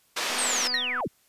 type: band-pass noise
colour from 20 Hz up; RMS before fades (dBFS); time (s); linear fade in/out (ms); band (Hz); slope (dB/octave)
white; -29; 0.16-0.68; 10; 380 to 4600; 12
type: click train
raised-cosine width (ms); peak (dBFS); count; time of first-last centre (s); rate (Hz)
0.5; -25; 177; 0.3-1.007; 249
type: linear sweep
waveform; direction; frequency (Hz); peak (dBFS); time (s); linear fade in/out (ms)
sine; down; 8830 to 55.8; -26; 0.38-1.08; 10
type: tone with exponential decay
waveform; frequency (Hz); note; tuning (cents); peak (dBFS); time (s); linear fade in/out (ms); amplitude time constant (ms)
triangle; 1864.7; A#6; 0; -19; 0.74-0.91; 2; 35
effects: white hiss -64 dBFS RMS until 1.28 s + resampled to 32000 Hz